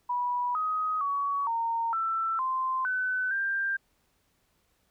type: tone with pitch steps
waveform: sine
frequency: 978 / 1258 / 1126 / 920 / 1333 / 1041 / 1509 / 1587 Hz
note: B5 / D#6 / C#6 / A#5 / E6 / C6 / F#6 / G6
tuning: -17 / +19 / +27 / -23 / +19 / -9 / +34 / +21 cents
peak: -26 dBFS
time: 0.09-3.77 s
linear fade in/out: 10 ms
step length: 460 ms
effects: pink hiss -71 dBFS RMS until 4.9 s